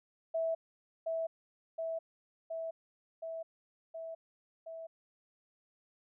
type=tone with echo; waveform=sine; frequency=654 Hz; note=E5; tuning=14 cents flat; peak=-30 dBFS; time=0.34-0.55 s; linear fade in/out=10 ms; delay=720 ms; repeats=6; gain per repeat=-2 dB; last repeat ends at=4.87 s; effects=none